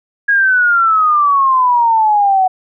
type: exponential sweep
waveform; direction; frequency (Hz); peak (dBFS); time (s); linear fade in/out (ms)
sine; down; 1655 to 740; -8; 0.28-2.48; 10
effects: none